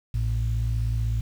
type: tone pair together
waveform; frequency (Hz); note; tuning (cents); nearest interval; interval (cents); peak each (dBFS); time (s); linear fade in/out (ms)
sine; 56.76 / 112.8; A#1 / A2; -45 / +44; octave; 1189; -24; 0.14-1.21; 5
effects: tanh soft clip ceiling -17 dBFS + 8-bit